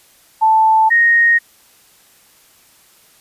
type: tone pair in turn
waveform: sine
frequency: 880 / 1864.7 Hz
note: A5 / A#6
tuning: 0 / 0 cents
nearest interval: octave + minor second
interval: 1300 cents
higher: second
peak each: -8 dBFS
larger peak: neither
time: 0.41-0.9 / 0.9-1.39 s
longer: neither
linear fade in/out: 20 ms
effects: white hiss -50 dBFS RMS until 3.2 s + resampled to 32000 Hz